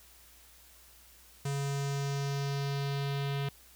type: tone with low-pass filter sweep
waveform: square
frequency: 140 Hz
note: C#3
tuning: 18 cents sharp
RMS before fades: -33 dBFS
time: 1.45-3.49 s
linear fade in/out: 5 ms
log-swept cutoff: 8200 to 3400 Hz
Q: 2.2
effects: added 60 Hz sine -62 dBFS peak until 3.75 s + white hiss -58 dBFS RMS until 3.75 s